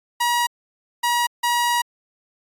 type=tone bursts at uneven times; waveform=sawtooth; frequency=958 Hz; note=A#5; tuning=47 cents sharp; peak=-14 dBFS; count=3; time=0.2-0.47 / 1.03-1.27 / 1.43-1.82 s; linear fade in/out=10 ms; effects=AAC 64 kbps